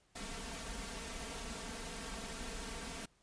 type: noise with comb filter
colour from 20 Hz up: pink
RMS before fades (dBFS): -44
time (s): 0.15-3.06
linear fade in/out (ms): 10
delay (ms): 4.4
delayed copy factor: +0.85
effects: pink hiss -72 dBFS RMS until 3.22 s + resampled to 22050 Hz